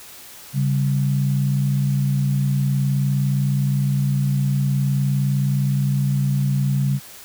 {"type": "tone pair together", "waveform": "sine", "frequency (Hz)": [138.59, 198.1], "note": ["C#3", "G3"], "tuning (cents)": [0, 18], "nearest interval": "tritone", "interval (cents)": 618, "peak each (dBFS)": [-17, -25], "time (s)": [0.53, 7], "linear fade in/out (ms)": 50, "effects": ["white hiss -41 dBFS RMS until 7.24 s"]}